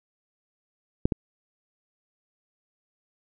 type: clicks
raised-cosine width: 3 ms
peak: -7 / -11 dBFS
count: 2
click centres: 1.055 / 1.122 s
effects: none